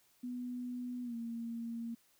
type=tone with pitch glide; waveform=sine; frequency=246.9 to 231.7 Hz; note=B3 to A#3; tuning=0 to -10 cents; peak=-38 dBFS; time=0.23-1.95 s; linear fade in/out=10 ms; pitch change=-110 cents; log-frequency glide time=1.03-1.15 s; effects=white hiss -70 dBFS RMS until 2.19 s